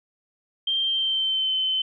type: tone with pitch glide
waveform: sine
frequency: 3165 to 3064 Hz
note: G7 to G7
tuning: +16 to -40 cents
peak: -21 dBFS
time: 0.67-1.82 s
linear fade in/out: 5 ms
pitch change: -56 cents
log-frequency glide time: 0.81-1.53 s
effects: none